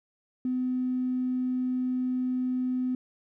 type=tone with tanh clipping; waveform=triangle; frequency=253.6 Hz; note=B3; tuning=46 cents sharp; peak=-25 dBFS; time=0.45-2.95 s; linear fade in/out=2 ms; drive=2 dB; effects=none